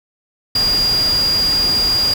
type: tone in noise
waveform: sine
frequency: 4828 Hz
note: D8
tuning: 47 cents sharp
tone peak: -13 dBFS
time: 0.55-2.14 s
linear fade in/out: 5 ms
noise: pink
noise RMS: -25 dBFS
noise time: 0.55-2.14 s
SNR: +9 dB
effects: none